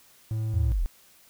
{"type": "tone", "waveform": "triangle", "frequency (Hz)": 110, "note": "A2", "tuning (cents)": 0, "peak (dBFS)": -24, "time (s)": [0.31, 0.72], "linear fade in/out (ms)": 0}
{"type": "linear sweep", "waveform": "sine", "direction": "down", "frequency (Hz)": [92.5, 32.08], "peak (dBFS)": -22, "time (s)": [0.54, 0.86], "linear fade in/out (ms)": 0}
{"effects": ["white hiss -57 dBFS RMS until 1.29 s"]}